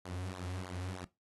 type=tone with flanger; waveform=sawtooth; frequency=91.4 Hz; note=F#2; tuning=21 cents flat; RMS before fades=-41 dBFS; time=0.05-1.05 s; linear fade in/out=5 ms; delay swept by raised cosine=0.36 to 6.26 ms; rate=3.2 Hz; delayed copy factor=-0.7; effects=noise-tail reverb RT60 0.2 s tail -18 dB re dry + AAC 32 kbps